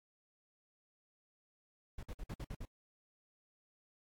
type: noise bursts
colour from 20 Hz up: brown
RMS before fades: -43 dBFS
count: 7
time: 1.98-2.654 s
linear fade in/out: 5 ms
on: 50 ms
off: 54 ms
effects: AAC 64 kbps